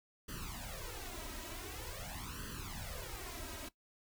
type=noise with flanger; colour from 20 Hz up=pink; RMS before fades=-45 dBFS; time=0.28-3.69 s; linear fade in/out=10 ms; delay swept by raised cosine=0.65 to 3.15 ms; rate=0.46 Hz; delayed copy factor=+0.95; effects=noise-tail reverb RT60 0.1 s tail -17 dB re dry